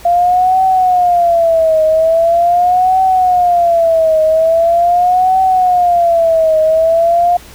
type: tone with vibrato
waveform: sine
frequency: 690 Hz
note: F5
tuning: 21 cents flat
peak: -7 dBFS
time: 0.05-7.37 s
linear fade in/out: 5 ms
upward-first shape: triangle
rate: 0.42 Hz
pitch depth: 170 cents each way
effects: added 60 Hz sine -39 dBFS peak until 7.54 s + pink hiss -37 dBFS RMS until 7.54 s